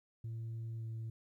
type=tone with pitch glide; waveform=sine; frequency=113.7 to 112.52 Hz; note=A#2 to A2; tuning=-43 to +39 cents; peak=-37 dBFS; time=0.24-1.1 s; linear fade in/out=5 ms; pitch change=-18 cents; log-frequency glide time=0.77-0.84 s; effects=tanh soft clip ceiling -38 dBFS + 13-bit